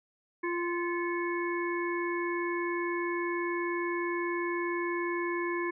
harmonic tone with a mistuned harmonic, 346.3 Hz, F4, 15 cents flat, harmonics 1 / 3 / 5 / 6, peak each -31 / -36 / -38 / -39 dBFS, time 0.43-5.71 s, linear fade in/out 10 ms, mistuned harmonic 6, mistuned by +97 cents, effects none

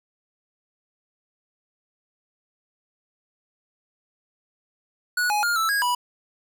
square tone with pitch steps, 1465 / 836 / 1413 / 1319 / 1643 / 980 Hz, F#6 / G#5 / F6 / E6 / G#6 / B5, -18 / +11 / +20 / +1 / -19 / -14 cents, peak -21 dBFS, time 5.17-5.95 s, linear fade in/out 5 ms, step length 130 ms, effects none

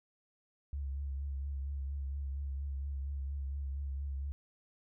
sine tone with vibrato, 69.3 Hz, C#2, in tune, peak -35 dBFS, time 0.73-4.32 s, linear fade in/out 0 ms, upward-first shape triangle, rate 4.3 Hz, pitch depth 50 cents each way, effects none

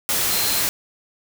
sine tone in noise, 4127 Hz, C8, 25 cents flat, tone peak -27 dBFS, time 0.31-0.61 s, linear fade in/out 0 ms, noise white, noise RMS -21 dBFS, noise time 0.09-0.69 s, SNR -9 dB, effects none

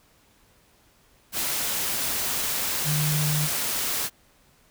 sine tone in noise, 150.6 Hz, D3, 44 cents sharp, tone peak -23 dBFS, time 2.84-3.49 s, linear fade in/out 50 ms, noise white, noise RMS -27 dBFS, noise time 1.32-4.1 s, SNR +1 dB, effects pink hiss -60 dBFS RMS until 4.7 s

